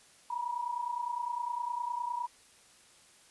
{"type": "tone pair together", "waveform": "sine", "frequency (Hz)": [940.2, 970], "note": ["A#5", "B5"], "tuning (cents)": [15, -31], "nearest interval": "minor second", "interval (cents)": 54, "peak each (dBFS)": [-37, -34], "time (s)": [0.3, 2.27], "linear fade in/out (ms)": 5, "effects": ["white hiss -60 dBFS RMS until 3.3 s", "resampled to 24000 Hz"]}